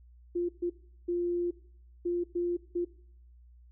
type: tone bursts at uneven times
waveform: sine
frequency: 349.2 Hz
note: F4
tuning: in tune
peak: -27 dBFS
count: 6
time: 0.35-0.49 / 0.62-0.7 / 1.08-1.51 / 2.05-2.24 / 2.35-2.57 / 2.75-2.85 s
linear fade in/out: 10 ms
effects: noise-tail reverb RT60 0.6 s tail -19 dB re dry + added 60 Hz sine -53 dBFS peak until 3.71 s